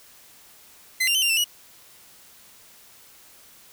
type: tone with pitch steps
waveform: sawtooth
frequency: 2048 / 2786 / 3062 / 2785 / 2676 / 2912 Hz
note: C7 / F7 / G7 / F7 / E7 / F#7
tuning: -38 / -5 / -41 / -5 / +25 / -28 cents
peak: -16 dBFS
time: 1-1.444 s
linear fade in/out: 10 ms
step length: 74 ms
effects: white hiss -51 dBFS RMS until 3.72 s